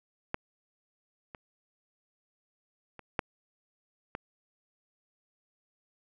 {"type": "clicks", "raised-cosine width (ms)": 0.5, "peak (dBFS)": [-15, -28, -30, -12, -20], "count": 5, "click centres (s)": [0.344, 1.348, 2.993, 3.192, 4.151], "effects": []}